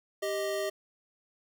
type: tone pair together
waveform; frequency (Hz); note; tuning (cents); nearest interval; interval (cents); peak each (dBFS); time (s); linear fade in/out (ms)
square; 393.1 / 624; G4 / D#5; +5 / +5; minor sixth; 800; -34 / -33; 0.22-0.7; 10
effects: none